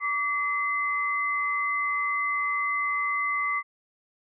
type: tone pair together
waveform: sine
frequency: 1149 / 2047 Hz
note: D6 / C7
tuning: -38 / -38 cents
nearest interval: minor seventh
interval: 1000 cents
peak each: -27 dBFS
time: 0-3.63 s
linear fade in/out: 50 ms
effects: none